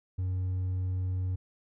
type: tone with hard clipping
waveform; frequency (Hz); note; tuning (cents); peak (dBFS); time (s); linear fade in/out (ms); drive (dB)
sine; 92.5; F#2; 0; -29; 0.18-1.36; 10; 2
effects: none